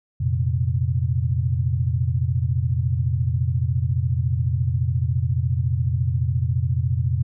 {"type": "chord", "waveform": "sine", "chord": "F suspended fourth", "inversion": "none", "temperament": "equal", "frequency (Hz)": [87.31, 116.54, 130.81], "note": ["F2", "Bb2", "C3"], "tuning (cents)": [0, 0, 0], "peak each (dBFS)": -23, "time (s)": [0.2, 7.23], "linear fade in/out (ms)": 10, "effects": []}